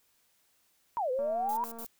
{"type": "exponential two-way sweep", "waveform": "sine", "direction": "down then up", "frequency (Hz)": [987.8, 493.9, 987.8], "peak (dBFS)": -28, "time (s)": [0.97, 1.64], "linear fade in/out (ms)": 0, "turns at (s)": 1.11}
{"type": "click train", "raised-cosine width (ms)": 1, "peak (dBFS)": -34, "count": 152, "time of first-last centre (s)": [1.19, 1.847], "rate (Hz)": 230}
{"type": "noise bursts", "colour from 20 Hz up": "violet", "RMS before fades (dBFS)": -43, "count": 3, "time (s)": [1.49, 1.864], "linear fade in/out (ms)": 0, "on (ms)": 78, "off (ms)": 70}
{"effects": ["white hiss -70 dBFS RMS until 1.99 s"]}